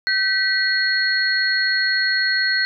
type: tone cluster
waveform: sine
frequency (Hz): 1539 / 1948 / 4306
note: G6 / B6 / C8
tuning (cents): -32 / -24 / +49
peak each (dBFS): -21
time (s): 0.07-2.65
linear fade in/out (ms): 0
effects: none